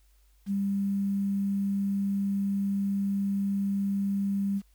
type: tone with quantisation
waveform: sine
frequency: 198.5 Hz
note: G3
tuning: 22 cents sharp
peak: -25 dBFS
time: 0.46-4.62 s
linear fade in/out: 50 ms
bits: 9
effects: added 50 Hz sine -59 dBFS peak until 4.74 s + white hiss -70 dBFS RMS until 4.74 s